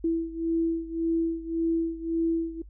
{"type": "beating tone pair", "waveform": "sine", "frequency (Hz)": [329.6, 331.4], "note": ["E4", "E4"], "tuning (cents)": [0, 9], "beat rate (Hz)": 1.8, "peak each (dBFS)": [-26, -29], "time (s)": [0.04, 2.62], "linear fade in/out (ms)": 5, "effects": ["noise-tail reverb RT60 0.1 s tail -20 dB re dry", "added 50 Hz sine -44 dBFS peak until 2.69 s"]}